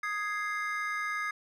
triangle chord, Ab major, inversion second, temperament equal, 1244.5 / 1661.2 / 2093 Hz, Eb6 / Ab6 / C7, 0 / 0 / 0 cents, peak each -33 / -34 / -34 dBFS, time 0.03-1.31 s, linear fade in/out 5 ms, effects none

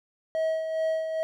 triangle tone with tremolo, 640 Hz, D#5, 49 cents sharp, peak -21 dBFS, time 0.35-1.23 s, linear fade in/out 0 ms, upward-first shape sine, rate 2.4 Hz, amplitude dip 50%, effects none

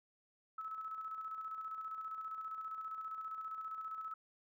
sine tone with tremolo, 1300 Hz, E6, 24 cents flat, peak -40 dBFS, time 0.58-4.14 s, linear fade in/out 5 ms, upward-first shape square, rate 15 Hz, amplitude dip 40%, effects none

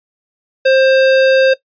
square tone, 529 Hz, C5, 19 cents sharp, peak -8 dBFS, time 0.65-1.54 s, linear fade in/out 10 ms, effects noise-tail reverb RT60 0.1 s tail -18 dB re dry + resampled to 11025 Hz

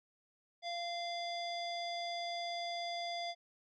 square tone with low-pass filter, 691 Hz, F5, 19 cents flat, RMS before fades -40 dBFS, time 0.62-3.35 s, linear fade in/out 50 ms, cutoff 4300 Hz, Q 5.9, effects none

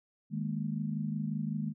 sine chord, D# suspended fourth, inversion none, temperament equal, 155.56 / 207.7 / 233.1 Hz, D#3 / G#3 / A#3, 0 / 0 / 0 cents, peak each -35 / -35 / -38 dBFS, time 0.3-1.74 s, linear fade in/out 50 ms, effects none

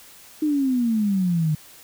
sine exponential sweep, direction down, 311.1 to 150 Hz, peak -18 dBFS, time 0.42-1.55 s, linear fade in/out 5 ms, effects white hiss -47 dBFS RMS until 1.83 s

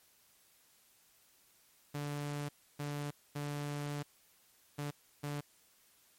sawtooth tone bursts at uneven times, 145.5 Hz, D3, 16 cents flat, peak -33 dBFS, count 5, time 1.94-2.49 / 2.79-3.11 / 3.35-4.03 / 4.78-4.91 / 5.23-5.41 s, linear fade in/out 10 ms, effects white hiss -67 dBFS RMS until 6.18 s + MP3 64 kbps

